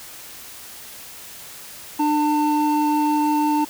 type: tone pair together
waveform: triangle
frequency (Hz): 299 / 897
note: D4 / A5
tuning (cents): +31 / +33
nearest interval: octave + perfect fifth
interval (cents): 1902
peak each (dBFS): -17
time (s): 1.99-3.65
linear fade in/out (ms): 10
effects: white hiss -39 dBFS RMS until 3.69 s